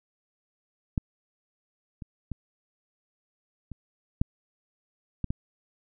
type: clicks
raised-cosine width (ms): 5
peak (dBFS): -13 / -26 / -21 / -26 / -10 / -16 / -16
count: 7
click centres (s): 0.978 / 2.022 / 2.317 / 3.717 / 4.215 / 5.243 / 5.305
effects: none